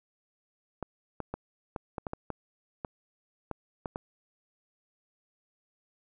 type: clicks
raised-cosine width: 1 ms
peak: -20 dBFS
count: 12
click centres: 0.827 / 1.203 / 1.34 / 1.762 / 1.982 / 2.068 / 2.134 / 2.303 / 2.848 / 3.513 / 3.858 / 3.959 s
effects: none